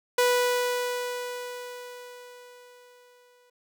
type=tone with exponential decay; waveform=sawtooth; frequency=492.2 Hz; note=B4; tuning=6 cents flat; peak=-15 dBFS; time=0.18-3.5 s; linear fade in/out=5 ms; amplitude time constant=720 ms; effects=none